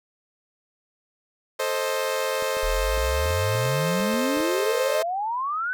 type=chord; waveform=sawtooth; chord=A diminished; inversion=none; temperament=equal with one note detuned; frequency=440 / 526.3 / 622.3 Hz; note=A4 / C5 / Eb5; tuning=0 / +10 / 0 cents; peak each=-26 / -22 / -26 dBFS; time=1.59-5.03 s; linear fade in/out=10 ms
type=clicks; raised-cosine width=2 ms; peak=-27 dBFS; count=11; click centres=2.424 / 2.569 / 2.976 / 3.258 / 3.306 / 3.553 / 3.661 / 4.003 / 4.14 / 4.372 / 4.404 s
type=exponential sweep; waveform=sine; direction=up; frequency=36.71 to 1537 Hz; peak=-24 dBFS; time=2.63-5.73 s; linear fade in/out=0 ms
effects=none